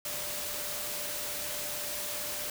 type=tone in noise; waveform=sine; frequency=592 Hz; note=D5; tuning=14 cents sharp; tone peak=-45 dBFS; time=0.05-2.5 s; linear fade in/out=2 ms; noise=white; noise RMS=-36 dBFS; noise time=0.05-2.5 s; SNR=-12 dB; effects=none